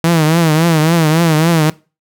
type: tone with vibrato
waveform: sawtooth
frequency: 161.5 Hz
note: E3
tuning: 35 cents flat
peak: -5 dBFS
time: 0.04-1.7 s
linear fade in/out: 0 ms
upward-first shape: triangle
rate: 3.6 Hz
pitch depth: 120 cents each way
effects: noise-tail reverb RT60 0.3 s tail -21 dB re dry